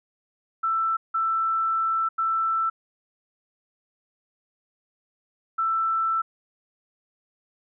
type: tone bursts at uneven times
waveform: sine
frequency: 1329 Hz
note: E6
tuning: 14 cents sharp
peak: -21 dBFS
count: 4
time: 0.63-0.97 / 1.14-2.09 / 2.18-2.7 / 5.58-6.22 s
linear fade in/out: 10 ms
effects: none